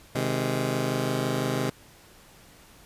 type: chord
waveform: 15% pulse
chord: Ab major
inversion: first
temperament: just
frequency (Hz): 129.78 / 155.74 / 207.7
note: C3 / Eb3 / Ab3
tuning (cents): -14 / +2 / 0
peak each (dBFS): -21 / -25 / -26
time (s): 0.15-1.7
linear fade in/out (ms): 5
effects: pink hiss -53 dBFS RMS until 2.85 s + resampled to 32000 Hz